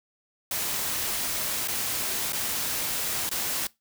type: noise with dropouts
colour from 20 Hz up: white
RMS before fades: -29 dBFS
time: 0.51-3.67 s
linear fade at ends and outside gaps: 2 ms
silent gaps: 1.675-1.683 / 2.323-2.331 / 3.292-3.313 s
effects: noise-tail reverb RT60 0.2 s tail -21 dB re dry